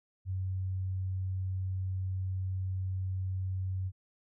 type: tone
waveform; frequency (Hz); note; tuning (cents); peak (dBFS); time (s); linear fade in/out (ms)
sine; 93.9; F#2; +26; -31; 0.25-3.92; 50
effects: none